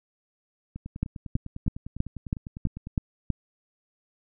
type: two click trains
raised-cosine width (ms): 5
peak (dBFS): -12 / -24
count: 8 / 22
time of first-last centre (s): 1.03-3.303 / 0.76-2.871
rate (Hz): 3.08 / 9.95
effects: none